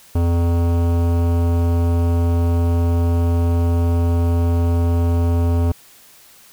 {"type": "tone with hard clipping", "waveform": "sine", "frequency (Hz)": 85.2, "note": "F2", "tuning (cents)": -42, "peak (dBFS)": -16, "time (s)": [0.15, 5.72], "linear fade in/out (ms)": 5, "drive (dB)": 17, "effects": ["white hiss -47 dBFS RMS until 6.52 s"]}